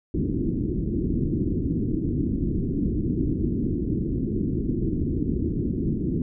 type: low-pass noise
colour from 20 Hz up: white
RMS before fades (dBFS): -25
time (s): 0.14-6.22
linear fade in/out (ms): 2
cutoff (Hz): 350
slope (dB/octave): 48
effects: none